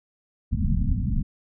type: low-pass noise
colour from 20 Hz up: pink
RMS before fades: -23 dBFS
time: 0.51-1.23 s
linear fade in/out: 20 ms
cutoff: 250 Hz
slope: 96 dB/octave
effects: none